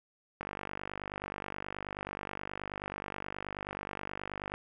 click train, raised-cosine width 0.5 ms, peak -22 dBFS, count 205, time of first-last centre 0.41-4.54 s, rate 49.4 Hz, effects none

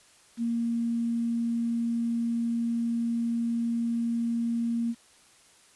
sine tone with quantisation, 233.1 Hz, A#3, in tune, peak -25 dBFS, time 0.37-4.95 s, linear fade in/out 50 ms, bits 9, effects white hiss -58 dBFS RMS until 5.75 s + resampled to 24000 Hz

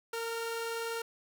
sawtooth tone pair together, 458.9 / 1396.9 Hz, A#4 / F6, -27 / 0 cents, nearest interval octave + perfect fifth, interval 1927 cents, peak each -31 / -38 dBFS, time 0.13-1.02 s, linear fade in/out 5 ms, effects none

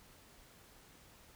silence, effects pink hiss -61 dBFS RMS until 1.35 s

